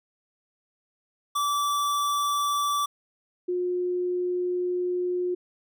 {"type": "tone pair in turn", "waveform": ["square", "sine"], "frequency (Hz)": [1159, 358.8], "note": ["D6", "F4"], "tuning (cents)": [-23, 47], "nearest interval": "octave + minor sixth", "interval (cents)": 2030, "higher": "first", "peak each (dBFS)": -24, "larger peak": "neither", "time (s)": [[1.35, 2.86], [3.48, 5.35]], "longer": "second", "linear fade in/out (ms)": 10, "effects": []}